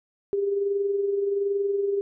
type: tone with amplitude modulation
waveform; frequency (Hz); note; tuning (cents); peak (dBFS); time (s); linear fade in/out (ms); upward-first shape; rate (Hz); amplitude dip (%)
sine; 400; G4; +35; -20; 0.33-2.01; 0; sine; 21.3; 45
effects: none